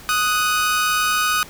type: tone pair together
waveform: sawtooth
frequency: 1247 / 1482 Hz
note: D#6 / F#6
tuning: +3 / +2 cents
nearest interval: minor third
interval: 299 cents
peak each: -15 / -18 dBFS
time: 0.09-1.43 s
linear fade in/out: 0 ms
effects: pink hiss -41 dBFS RMS until 1.49 s